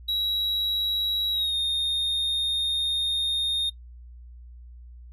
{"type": "tone with pitch glide", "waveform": "triangle", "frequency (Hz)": [3875, 3681], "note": ["B7", "A#7"], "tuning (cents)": [-34, -23], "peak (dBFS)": -22, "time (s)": [0.08, 3.7], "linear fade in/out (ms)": 10, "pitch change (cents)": -89, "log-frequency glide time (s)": [1.32, 1.55], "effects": ["noise-tail reverb RT60 0.1 s tail -20 dB re dry", "added 60 Hz sine -42 dBFS peak until 5.12 s"]}